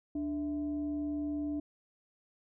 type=tone with frequency modulation; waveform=sine; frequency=294.1 Hz; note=D4; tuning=3 cents sharp; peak=-32 dBFS; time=0.15-1.6 s; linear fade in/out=5 ms; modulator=365 Hz; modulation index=0.34; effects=none